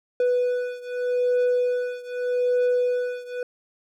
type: beating tone pair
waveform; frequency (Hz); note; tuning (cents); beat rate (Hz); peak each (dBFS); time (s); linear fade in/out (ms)
triangle; 493.9 / 494.72; B4 / B4; 0 / +3; 0.82; -21 / -23; 0.2-3.43; 2
effects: none